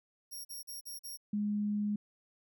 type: tone bursts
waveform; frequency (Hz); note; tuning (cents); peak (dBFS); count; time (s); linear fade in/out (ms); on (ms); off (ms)
10% pulse; 5588; F8; 0; -36; 5; 0.31-1.174; 20; 140; 41
type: tone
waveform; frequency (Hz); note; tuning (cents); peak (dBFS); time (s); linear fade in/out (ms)
sine; 207.7; G#3; 0; -30; 1.33-1.96; 5
effects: none